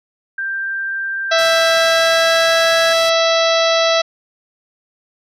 sine tone with pitch glide, 1578 to 1655.5 Hz, G6 to G#6, +11 to -6 cents, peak -19 dBFS, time 0.38-2.93 s, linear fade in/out 5 ms, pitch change +83 cents, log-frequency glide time 1.32-2.73 s
harmonic tone, 659.3 Hz, E5, in tune, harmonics 1 / 2 / 3 / 4 / 5 / 6 / 7 / 8 / 9, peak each -14 / -20 / -23 / -25 / -23 / -21 / -27 / -27 / -29 dBFS, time 1.31-4.02 s, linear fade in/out 10 ms
white noise, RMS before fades -29 dBFS, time 1.38-3.1 s, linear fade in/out 10 ms
effects low-pass 11000 Hz 12 dB/octave

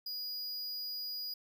square tone, 4900 Hz, D#8, 27 cents flat, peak -38 dBFS, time 0.06-1.34 s, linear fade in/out 5 ms, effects 13-bit

